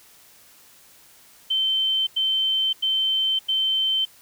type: tone bursts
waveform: sine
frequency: 3095 Hz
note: G7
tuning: 23 cents flat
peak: -19 dBFS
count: 4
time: 1.5-4.053 s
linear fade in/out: 10 ms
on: 570 ms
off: 91 ms
effects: white hiss -52 dBFS RMS until 4.21 s